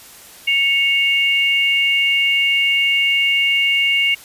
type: tone pair together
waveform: sine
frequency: 2210 / 2803 Hz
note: C#7 / F7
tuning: -6 / +6 cents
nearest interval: major third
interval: 412 cents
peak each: -16 dBFS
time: 0.47-4.15 s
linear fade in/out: 10 ms
effects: white hiss -41 dBFS RMS until 4.24 s + resampled to 32000 Hz